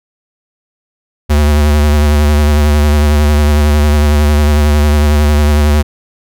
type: tone with vibrato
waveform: square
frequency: 74.2 Hz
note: D2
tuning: 18 cents sharp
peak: -7 dBFS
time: 1.29-5.83 s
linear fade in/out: 20 ms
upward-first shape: sine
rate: 11 Hz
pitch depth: 37 cents each way
effects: none